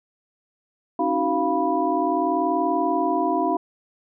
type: tone cluster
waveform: sine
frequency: 272.5 / 313.1 / 373.3 / 695 / 983 Hz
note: C#4 / D#4 / F#4 / F5 / B5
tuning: -29 / +11 / +15 / -9 / -8 cents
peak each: -28 / -25 / -27 / -24 / -25 dBFS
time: 0.99-3.57 s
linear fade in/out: 5 ms
effects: none